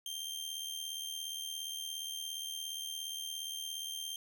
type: tone with amplitude modulation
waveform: sawtooth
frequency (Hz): 3167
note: G7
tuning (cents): +17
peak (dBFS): -33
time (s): 0.06-4.16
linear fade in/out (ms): 2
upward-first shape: sine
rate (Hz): 77.2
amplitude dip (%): 60
effects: none